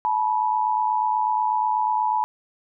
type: tone pair together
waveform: sine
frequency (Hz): 865 / 973.2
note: A5 / B5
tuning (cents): -30 / -26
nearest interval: major second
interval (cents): 204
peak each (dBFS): -22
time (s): 0.05-2.24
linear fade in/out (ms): 0
effects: none